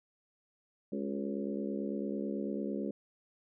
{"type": "harmonic tone with a mistuned harmonic", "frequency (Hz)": 69, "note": "C#2", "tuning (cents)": -7, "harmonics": [3, 4, 5, 6, 7, 8], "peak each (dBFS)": [-37, -39, -41, -43, -44, -45], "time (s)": [0.92, 2.91], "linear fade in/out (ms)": 5, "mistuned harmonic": 5, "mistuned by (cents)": 46, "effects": []}